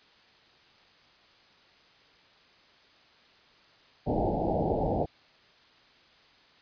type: low-pass noise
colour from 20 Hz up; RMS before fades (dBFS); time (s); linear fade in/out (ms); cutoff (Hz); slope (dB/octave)
white; -28; 4.06-5.06; 20; 830; 96
effects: white hiss -59 dBFS RMS until 6.61 s + resampled to 11025 Hz